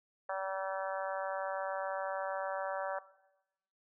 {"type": "harmonic tone", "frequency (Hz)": 191.9, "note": "G3", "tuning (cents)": -37, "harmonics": [3, 4, 5, 6, 7, 8, 9], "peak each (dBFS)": [-38, -40, -42, -44, -45, -46, -47], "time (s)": [0.29, 2.99], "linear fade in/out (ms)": 5, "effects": ["noise-tail reverb RT60 0.9 s tail -17 dB re dry"]}